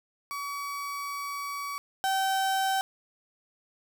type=tone pair in turn; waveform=35% pulse; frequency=1136 / 771 Hz; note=C#6 / G5; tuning=+42 / -29 cents; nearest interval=perfect fifth; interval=671 cents; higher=first; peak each=-31 / -23 dBFS; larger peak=second; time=0.31-1.78 / 2.04-2.81 s; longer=first; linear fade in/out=0 ms; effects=none